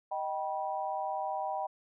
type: chord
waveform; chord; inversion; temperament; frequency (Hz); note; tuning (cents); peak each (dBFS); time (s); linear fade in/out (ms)
sine; Eb augmented; none; just; 622.3 / 777.8 / 972.3; Eb5 / G5 / B5; 0 / -14 / -27; -38 / -34 / -38; 0.11-1.67; 10
effects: none